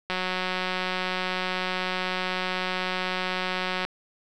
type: click train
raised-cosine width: 0.3 ms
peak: -12 dBFS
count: 691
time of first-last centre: 0.1-3.85 s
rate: 184 Hz
effects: none